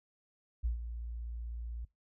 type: tone with ADSR envelope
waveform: sine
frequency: 58 Hz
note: A#1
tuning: 8 cents flat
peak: -28 dBFS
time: 0.63-1.85 s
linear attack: 22 ms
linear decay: 120 ms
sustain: -10 dB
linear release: 6 ms
effects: noise-tail reverb RT60 0.2 s tail -22 dB re dry